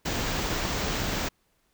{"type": "band-stop noise", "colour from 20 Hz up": "pink", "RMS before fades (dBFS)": -29, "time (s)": [0.05, 1.29], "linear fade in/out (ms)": 10, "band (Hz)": [7500, 15000], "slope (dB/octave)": 48, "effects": ["pink hiss -70 dBFS RMS until 1.73 s"]}